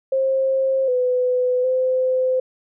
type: tone with pitch steps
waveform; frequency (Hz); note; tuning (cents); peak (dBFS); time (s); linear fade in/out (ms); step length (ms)
sine; 532 / 501 / 514; C5 / B4 / C5; +29 / +25 / -31; -16; 0.12-2.4; 5; 760
effects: none